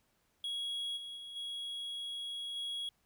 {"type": "tone with level steps", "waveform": "triangle", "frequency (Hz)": 3322, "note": "G#7", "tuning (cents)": 0, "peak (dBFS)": [-34, -41, -43, -37, -35], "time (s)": [0.44, 2.89], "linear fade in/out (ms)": 2, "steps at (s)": [0.96, 1.16, 1.35, 2.55], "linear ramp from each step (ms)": 20, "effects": ["pink hiss -75 dBFS RMS until 3.05 s"]}